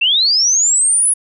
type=linear sweep; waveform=sine; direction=up; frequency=2619 to 10450 Hz; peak=-10 dBFS; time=0.01-1.14 s; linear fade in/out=10 ms; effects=none